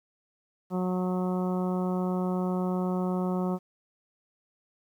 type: harmonic tone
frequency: 182.8 Hz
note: F#3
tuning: 21 cents flat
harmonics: 1 / 2 / 3 / 4 / 5 / 6 / 7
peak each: -27 / -33 / -37 / -39 / -41 / -43 / -44 dBFS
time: 0.7-3.59 s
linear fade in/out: 50 ms
effects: 10-bit

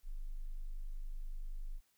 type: tone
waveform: sine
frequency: 25.32 Hz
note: G#0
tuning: 43 cents flat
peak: -38 dBFS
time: 0.03-1.81 s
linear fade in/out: 50 ms
effects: white hiss -75 dBFS RMS until 1.97 s

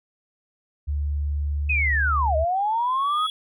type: tone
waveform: sine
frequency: 72.8 Hz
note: D2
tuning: 15 cents flat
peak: -22 dBFS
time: 0.87-2.45 s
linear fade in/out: 20 ms
type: linear two-way sweep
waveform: sine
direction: down then up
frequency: 2578 to 614 to 1286 Hz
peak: -20 dBFS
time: 1.69-3.27 s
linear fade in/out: 10 ms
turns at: 2.36 s
type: tone with exponential growth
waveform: triangle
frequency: 3358 Hz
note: G#7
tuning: 18 cents sharp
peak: -24 dBFS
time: 2.56-3.3 s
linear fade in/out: 1 ms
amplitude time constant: 160 ms
effects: none

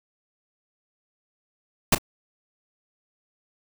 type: noise with echo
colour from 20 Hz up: pink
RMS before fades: -17 dBFS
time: 1.92-1.95 s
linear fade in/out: 5 ms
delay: 34 ms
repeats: 1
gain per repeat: -15 dB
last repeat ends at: 1.984 s
effects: none

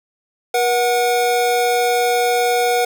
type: tone pair together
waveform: square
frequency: 480.4 / 736 Hz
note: B4 / F#5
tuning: -48 / -9 cents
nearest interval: perfect fifth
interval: 739 cents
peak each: -18 dBFS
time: 0.54-2.85 s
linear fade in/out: 5 ms
effects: 7-bit

